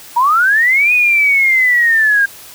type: linear two-way sweep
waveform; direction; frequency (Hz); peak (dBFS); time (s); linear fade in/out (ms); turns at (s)
sine; up then down; 917 to 2500 to 1598; -8; 0.16-2.26; 10; 0.93
effects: white hiss -36 dBFS RMS until 2.54 s